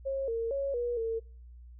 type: tone with pitch steps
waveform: sine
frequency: 542 / 458.1 / 553 / 481.1 / 452.8 Hz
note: C#5 / A#4 / C#5 / B4 / A4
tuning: -39 / -30 / -4 / -45 / +50 cents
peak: -29 dBFS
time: 0.05-1.2 s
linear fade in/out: 20 ms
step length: 230 ms
effects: noise-tail reverb RT60 0.5 s tail -26 dB re dry + added 60 Hz sine -47 dBFS peak until 1.79 s